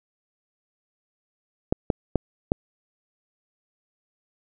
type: clicks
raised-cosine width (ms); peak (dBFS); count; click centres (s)
2; -6; 4; 1.725 / 1.902 / 2.157 / 2.519
effects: none